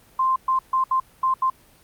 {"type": "tone bursts at uneven times", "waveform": "sine", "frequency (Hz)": 1046.5, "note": "C6", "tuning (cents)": 0, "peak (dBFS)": -17, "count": 6, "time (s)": [[0.19, 0.36], [0.48, 0.59], [0.73, 0.84], [0.91, 1], [1.23, 1.34], [1.42, 1.5]], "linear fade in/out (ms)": 5, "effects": ["pink hiss -54 dBFS RMS until 1.83 s", "Opus 32 kbps"]}